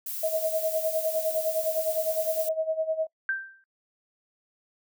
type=noise; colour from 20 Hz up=violet; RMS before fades=-34 dBFS; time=0.06-2.49 s; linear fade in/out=5 ms
type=tone with tremolo; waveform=sine; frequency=637 Hz; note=D#5; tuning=41 cents sharp; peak=-22 dBFS; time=0.23-3.07 s; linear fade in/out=5 ms; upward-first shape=sine; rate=9.8 Hz; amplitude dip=80%
type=tone with exponential decay; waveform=sine; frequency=1568 Hz; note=G6; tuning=in tune; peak=-22 dBFS; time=3.29-3.64 s; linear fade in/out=1 ms; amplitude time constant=75 ms
effects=noise-tail reverb RT60 0.1 s tail -22 dB re dry